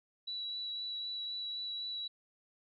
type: tone with vibrato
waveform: sine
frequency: 3927 Hz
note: B7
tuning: 11 cents flat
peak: -37 dBFS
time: 0.27-2.08 s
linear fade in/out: 10 ms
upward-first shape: sine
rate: 3.9 Hz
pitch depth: 11 cents each way
effects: none